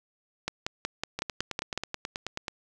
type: two click trains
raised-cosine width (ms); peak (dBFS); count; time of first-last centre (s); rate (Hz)
0.2; -12 / -15; 8 / 13; 0.48-1.776 / 1.19-2.482; 5.4 / 9.29
effects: none